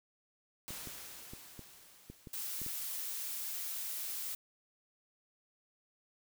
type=noise with exponential decay; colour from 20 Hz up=white; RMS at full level=-44 dBFS; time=0.68-3.9 s; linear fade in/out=0 ms; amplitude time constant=700 ms
type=clicks; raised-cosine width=3 ms; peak=-34 dBFS; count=8; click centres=0.706 / 0.873 / 1.335 / 1.593 / 2.1 / 2.272 / 2.617 / 2.664 s
type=noise; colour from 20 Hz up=blue; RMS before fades=-40 dBFS; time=2.33-4.35 s; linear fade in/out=5 ms
effects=none